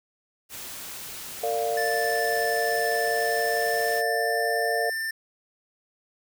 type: noise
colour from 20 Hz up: white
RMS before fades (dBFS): -38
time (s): 0.49-4.03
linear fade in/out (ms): 50
type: chord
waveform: sine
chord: Bb major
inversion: none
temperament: equal with one note detuned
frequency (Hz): 457.1 / 587.3 / 698.5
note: Bb4 / D5 / F5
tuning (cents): -34 / 0 / 0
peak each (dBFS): -28 / -30 / -27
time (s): 1.43-4.9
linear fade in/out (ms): 5
type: tone with pitch glide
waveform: square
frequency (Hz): 1760 to 1787.7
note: A6 to A6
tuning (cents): 0 to +27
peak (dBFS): -28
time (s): 1.77-5.11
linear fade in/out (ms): 5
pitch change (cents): +27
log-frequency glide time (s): 2.9-4.94
effects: none